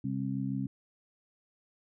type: harmonic tone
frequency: 66.6 Hz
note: C2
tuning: 31 cents sharp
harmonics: 2 / 3 / 4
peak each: -35 / -35 / -35 dBFS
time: 0.04-0.67 s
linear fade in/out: 5 ms
effects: none